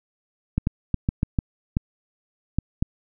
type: clicks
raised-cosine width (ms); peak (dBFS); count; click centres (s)
5; -8; 9; 0.58 / 0.671 / 0.943 / 1.089 / 1.231 / 1.388 / 1.769 / 2.586 / 2.825
effects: none